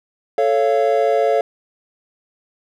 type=chord; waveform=triangle; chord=A augmented; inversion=none; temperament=equal with one note detuned; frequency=440 / 554.4 / 688.8 Hz; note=A4 / C#5 / E#5; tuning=0 / 0 / -24 cents; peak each=-16 dBFS; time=0.38-1.41 s; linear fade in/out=2 ms; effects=none